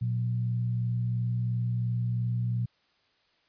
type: tone pair together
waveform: sine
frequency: 118.7 / 181.6 Hz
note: A#2 / F#3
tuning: +32 / -32 cents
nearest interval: perfect fifth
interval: 736 cents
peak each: -26 / -37 dBFS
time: 0.01-2.66 s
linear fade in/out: 10 ms
effects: white hiss -68 dBFS RMS until 3.48 s + resampled to 11025 Hz